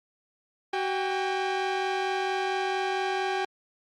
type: tone pair together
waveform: sawtooth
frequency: 377.8 / 800 Hz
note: F#4 / G5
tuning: +36 / +35 cents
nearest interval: octave + minor second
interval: 1299 cents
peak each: -25 dBFS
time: 0.73-3.45 s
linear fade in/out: 5 ms
effects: low-pass 4000 Hz 12 dB/octave + Opus 48 kbps